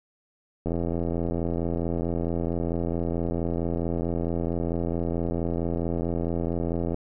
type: click train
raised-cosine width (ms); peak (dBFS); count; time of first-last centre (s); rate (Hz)
2; -15; 532; 0.66-6.944; 84.5
effects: none